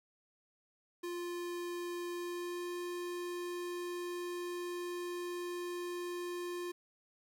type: tone with pitch glide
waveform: square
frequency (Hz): 349.7 to 352.3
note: F4 to F4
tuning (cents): +2 to +15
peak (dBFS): -39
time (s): 1.03-6.72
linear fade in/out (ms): 10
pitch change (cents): +13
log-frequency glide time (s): 2.16-2.72
effects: 11-bit